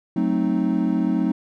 triangle chord, F# diminished seventh, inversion none, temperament equal, 185 / 220 / 261.6 / 311.1 Hz, F#3 / A3 / C4 / Eb4, 0 / 0 / 0 / 0 cents, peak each -22 dBFS, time 0.16-1.32 s, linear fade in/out 5 ms, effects none

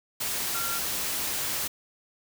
sine tone in noise, 1379 Hz, F6, 22 cents flat, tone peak -33 dBFS, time 0.54-0.79 s, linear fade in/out 10 ms, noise white, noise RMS -30 dBFS, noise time 0.2-1.68 s, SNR -6 dB, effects none

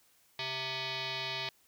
sine tone with frequency modulation, 659.3 Hz, E5, in tune, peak -34 dBFS, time 0.39-1.49 s, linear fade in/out 2 ms, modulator 525 Hz, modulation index 7.7, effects white hiss -67 dBFS RMS until 1.67 s

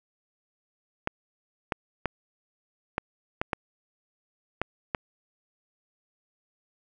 clicks, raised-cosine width 0.5 ms, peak -11 dBFS, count 8, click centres 1.074 / 1.722 / 2.057 / 2.981 / 3.415 / 3.532 / 4.616 / 4.948 s, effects none

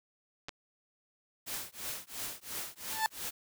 clicks, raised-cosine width 0.2 ms, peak -23 dBFS, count 2, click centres 0.485 / 0.492 s
white noise with tremolo, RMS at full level -37 dBFS, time 1.46-3.31 s, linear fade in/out 20 ms, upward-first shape triangle, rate 2.9 Hz, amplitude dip 100%
30% pulse tone with exponential growth, 880 Hz, A5, in tune, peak -21 dBFS, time 2.84-3.06 s, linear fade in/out 0 ms, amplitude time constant 47 ms
effects none

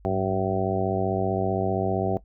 harmonic tone with a mistuned harmonic, 95.4 Hz, G2, 47 cents flat, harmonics 1 / 2 / 3 / 4 / 5 / 6 / 7 / 8, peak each -30 / -30 / -33 / -28 / -33 / -34 / -29 / -31 dBFS, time 0.05-2.17 s, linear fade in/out 0 ms, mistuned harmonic 1, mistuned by +91 cents, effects noise-tail reverb RT60 0.1 s tail -18 dB re dry + added 50 Hz sine -49 dBFS peak until 2.24 s

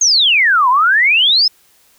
sine exponential two-way sweep, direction down then up, 6645 to 964 to 5310 Hz, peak -8 dBFS, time 0.01-1.48 s, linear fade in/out 5 ms, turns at 0.69 s, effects white hiss -52 dBFS RMS until 1.98 s

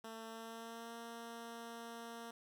10% pulse tone with pitch glide, 224.4 to 231.9 Hz, A3 to A#3, +34 to -9 cents, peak -39 dBFS, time 0.04-2.31 s, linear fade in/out 5 ms, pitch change +57 cents, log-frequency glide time 0.25-0.95 s, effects none

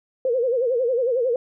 sine tone with vibrato, 493.9 Hz, B4, in tune, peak -18 dBFS, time 0.25-1.36 s, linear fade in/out 2 ms, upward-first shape sine, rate 11 Hz, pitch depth 130 cents each way, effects none

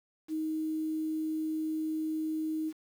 sine tone with quantisation, 314.2 Hz, D#4, 17 cents sharp, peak -30 dBFS, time 0.28-2.73 s, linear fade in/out 50 ms, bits 9, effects none

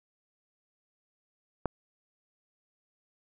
click, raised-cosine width 1 ms, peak -14 dBFS, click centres 1.657 s, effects none

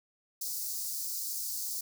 white high-pass noise, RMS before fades -36 dBFS, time 0.41-1.81 s, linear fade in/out 5 ms, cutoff 4500 Hz, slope 48 dB/octave, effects none

